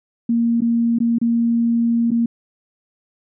sine tone with dropouts, 233.1 Hz, A#3, in tune, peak -14 dBFS, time 0.29-2.26 s, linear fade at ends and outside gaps 5 ms, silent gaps 0.607-0.618 / 0.987-1.002 / 1.185-1.214 / 2.107-2.115 s, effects none

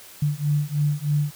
sine beating tone pair, 145.6 / 148.8 Hz, D3 / D3, -15 / +23 cents, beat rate 3.2 Hz, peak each -23 dBFS, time 0.22-1.31 s, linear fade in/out 5 ms, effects white hiss -45 dBFS RMS until 1.35 s

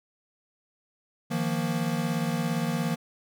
square chord, Eb suspended second, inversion none, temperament equal with one note detuned, 157.37 / 174.61 / 233.1 Hz, Eb3 / F3 / Bb3, +20 / 0 / 0 cents, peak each -31 dBFS, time 1.3-2.96 s, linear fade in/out 20 ms, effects none

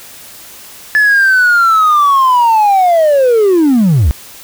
triangle linear sweep, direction down, 1733 to 57.1 Hz, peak -3 dBFS, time 0.95-4.11 s, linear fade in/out 0 ms, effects tanh soft clip ceiling -1 dBFS + white hiss -34 dBFS RMS until 4.43 s

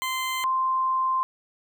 20% pulse / sine tone pair in turn, 1038 / 1044.6 Hz, C6 / C6, -14 / -3 cents, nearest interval unison, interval 11 cents, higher second, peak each -21 dBFS, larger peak neither, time 0.02-0.44 / 0.44-1.23 s, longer second, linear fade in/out 0 ms, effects none

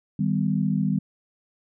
sine chord, Eb augmented, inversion none, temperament equal with one note detuned, 155.56 / 196 / 250.5 Hz, Eb3 / G3 / B3, 0 / 0 / +25 cents, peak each -25 / -23 / -28 dBFS, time 0.19-0.99 s, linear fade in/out 5 ms, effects none

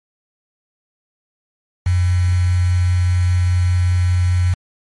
sine tone with quantisation, 89.5 Hz, F2, 43 cents sharp, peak -12 dBFS, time 1.86-4.54 s, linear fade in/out 5 ms, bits 5, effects MP3 48 kbps

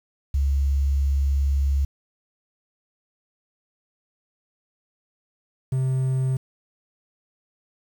sine / triangle tone pair in turn, 69.3 / 130.82 Hz, C#2 / C3, 0 / 0 cents, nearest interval major seventh, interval 1100 cents, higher second, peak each -18 dBFS, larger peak neither, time 0.34-1.85 / 5.72-6.37 s, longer first, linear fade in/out 5 ms, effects 8-bit

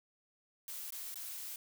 blue noise with dropouts, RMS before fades -44 dBFS, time 0.68-1.56 s, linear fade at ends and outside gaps 1 ms, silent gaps 0.905-0.923 / 1.143-1.157 s, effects none

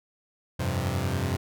sawtooth chord, F suspended second, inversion none, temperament equal, 87.31 / 98 / 130.81 Hz, F2 / G2 / C3, 0 / 0 / 0 cents, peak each -26 dBFS, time 0.59-1.37 s, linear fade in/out 10 ms, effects none

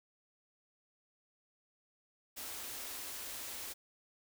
white band-stop noise, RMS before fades -44 dBFS, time 2.36-3.74 s, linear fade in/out 20 ms, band 120 to 220 Hz, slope 96 dB/octave, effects none

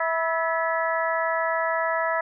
harmonic tone with a mistuned harmonic, 326.9 Hz, E4, 14 cents flat, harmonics 2 / 3 / 4 / 5 / 6, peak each -26 / -28 / -29 / -30 / -31 dBFS, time 0-2.21 s, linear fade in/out 5 ms, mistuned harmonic 5, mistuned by +66 cents, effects none

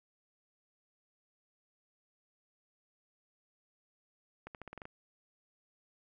accelerating click train, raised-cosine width 0.5 ms, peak -30 dBFS, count 8, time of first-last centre 4.47-4.854 s, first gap 78 ms, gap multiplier 0.88, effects none

